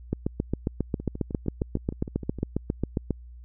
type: two click trains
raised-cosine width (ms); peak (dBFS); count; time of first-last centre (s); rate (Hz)
3; -12 / -22; 23 / 10; 0.13-3.107 / 1-2.387; 7.39 / 6.49
effects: added 60 Hz sine -42 dBFS peak until 3.44 s